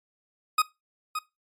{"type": "tone with echo", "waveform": "40% pulse", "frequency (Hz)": 1252, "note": "D#6", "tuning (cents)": 10, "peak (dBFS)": -18, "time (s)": [0.58, 0.62], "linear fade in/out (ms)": 5, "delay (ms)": 570, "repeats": 1, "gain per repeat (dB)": -9, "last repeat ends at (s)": 1.19, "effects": ["noise-tail reverb RT60 0.2 s tail -17 dB re dry", "MP3 64 kbps"]}